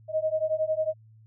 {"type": "beating tone pair", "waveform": "sine", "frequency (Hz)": [622.3, 633.3], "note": ["D#5", "D#5"], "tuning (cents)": [0, 30], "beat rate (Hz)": 11, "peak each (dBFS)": -27, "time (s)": [0.08, 0.94], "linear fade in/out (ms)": 50, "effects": ["added 110 Hz sine -51 dBFS peak until 1.26 s"]}